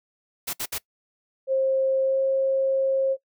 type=noise bursts; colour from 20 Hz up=white; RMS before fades=-29 dBFS; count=3; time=0.47-0.784 s; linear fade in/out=10 ms; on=64 ms; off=61 ms
type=tone with pitch glide; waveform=sine; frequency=532 to 536 Hz; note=C5 to C5; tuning=+29 to +42 cents; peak=-19 dBFS; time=1.47-3.17 s; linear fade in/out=50 ms; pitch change=+13 cents; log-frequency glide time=2.03-2.19 s
effects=noise-tail reverb RT60 0.1 s tail -22 dB re dry